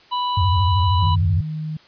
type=harmonic tone; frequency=987.8 Hz; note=B5; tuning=in tune; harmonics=1 / 3 / 4; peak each=-20 / -30 / -32 dBFS; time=0.11-1.16 s; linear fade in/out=20 ms
type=tone with vibrato; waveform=sine; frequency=92.3 Hz; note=F#2; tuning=4 cents flat; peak=-15 dBFS; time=0.37-1.41 s; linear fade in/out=5 ms; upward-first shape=square; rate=13 Hz; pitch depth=140 cents each way
type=tone; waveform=sine; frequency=155.56 Hz; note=D#3; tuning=in tune; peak=-24 dBFS; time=1.02-1.77 s; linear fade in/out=5 ms
effects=white hiss -50 dBFS RMS until 1.87 s + resampled to 11025 Hz